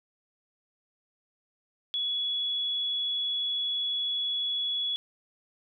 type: tone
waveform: sine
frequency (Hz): 3383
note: G#7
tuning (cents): +31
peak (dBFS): -27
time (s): 1.94-4.96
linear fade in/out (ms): 0
effects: none